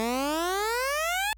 15% pulse exponential sweep, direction up, 218 to 880 Hz, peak -19 dBFS, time 0-1.33 s, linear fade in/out 0 ms, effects added 52 Hz sine -48 dBFS peak until 1.37 s + MP3 96 kbps

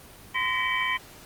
sine tone cluster, 1029 / 1871 / 1984 / 2295 / 3087 Hz, C6 / A#6 / B6 / D7 / G7, -29 / +6 / +7 / -40 / -27 cents, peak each -29 / -30 / -32 / -28 / -33 dBFS, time 0.34-0.98 s, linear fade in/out 20 ms, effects pink hiss -48 dBFS RMS until 1.25 s + Opus 24 kbps

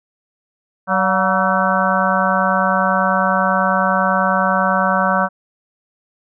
harmonic tone with a mistuned harmonic, 190 Hz, F#3, 46 cents sharp, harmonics 1 / 3 / 4 / 5 / 6 / 7 / 8, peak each -21 / -21 / -21 / -21 / -21 / -21 / -21 dBFS, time 0.87-5.29 s, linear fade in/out 50 ms, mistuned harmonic 4, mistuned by -74 cents, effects none

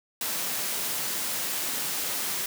white high-pass noise, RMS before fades -30 dBFS, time 0.21-2.46 s, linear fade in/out 2 ms, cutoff 120 Hz, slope 48 dB/octave, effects none

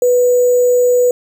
sine tone with sample-and-hold, 493.3 Hz, B4, 2 cents flat, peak -8 dBFS, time 0.02-1.11 s, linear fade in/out 2 ms, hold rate 7350 Hz, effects none

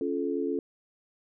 sine chord, Db augmented, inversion none, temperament just, 277.2 / 346.5 / 433.1 Hz, Db4 / F4 / A4, 0 / -14 / -27 cents, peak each -31 / -32 / -31 dBFS, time 0.01-0.59 s, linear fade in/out 2 ms, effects none

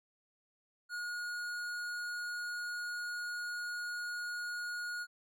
sine tone with tanh clipping, 1441 Hz, F#6, 46 cents flat, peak -39 dBFS, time 0.89-5.07 s, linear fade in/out 50 ms, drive 15 dB, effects none

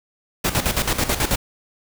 pink noise with tremolo, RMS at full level -19 dBFS, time 0.44-1.36 s, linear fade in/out 10 ms, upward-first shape square, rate 9.2 Hz, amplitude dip 70%, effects none

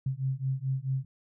sine beating tone pair, 130.81 / 135.41 Hz, C3 / C#3, 0 / -40 cents, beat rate 4.6 Hz, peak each -31 dBFS, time 0.06-1.05 s, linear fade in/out 5 ms, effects none

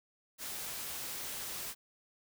white noise, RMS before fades -41 dBFS, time 0.38-1.75 s, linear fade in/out 50 ms, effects none

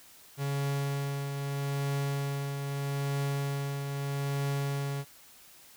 45% pulse tone with tremolo, 140.1 Hz, C#3, 19 cents sharp, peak -28 dBFS, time 0.37-5.05 s, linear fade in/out 50 ms, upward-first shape triangle, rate 0.79 Hz, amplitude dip 45%, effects white hiss -55 dBFS RMS until 5.76 s

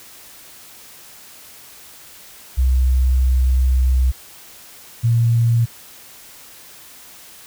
sine tone pair in turn, 64 / 116.63 Hz, C2 / A#2, -38 / +1 cents, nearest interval minor seventh, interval 1039 cents, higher second, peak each -12 dBFS, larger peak neither, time 2.57-4.12 / 5.03-5.66 s, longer first, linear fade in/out 20 ms, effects white hiss -42 dBFS RMS until 7.46 s

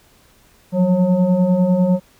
sine tone with frequency modulation, 185 Hz, F#3, in tune, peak -12 dBFS, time 0.72-2 s, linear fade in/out 50 ms, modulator 360 Hz, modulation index 0.91, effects pink hiss -53 dBFS RMS until 2.19 s

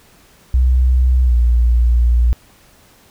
sine tone with pitch glide, 63.2 to 59.31 Hz, B1 to A#1, +41 to +31 cents, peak -9 dBFS, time 0.54-2.33 s, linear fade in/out 0 ms, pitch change -110 cents, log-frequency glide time 1.24-1.34 s, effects pink hiss -49 dBFS RMS until 3.1 s

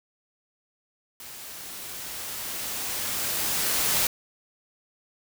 white noise with level ramp, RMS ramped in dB -42 to -23 dBFS, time 1.2-4.07 s, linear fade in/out 2 ms, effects none

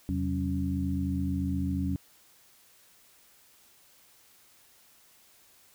sine tone cluster, 83.6 / 132.4 / 186.6 / 276.4 Hz, E2 / C3 / F#3 / C#4, +25 / +21 / +15 / -5 cents, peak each -31 / -39 / -32 / -32 dBFS, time 0.09-1.96 s, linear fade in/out 0 ms, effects white hiss -60 dBFS RMS until 5.74 s

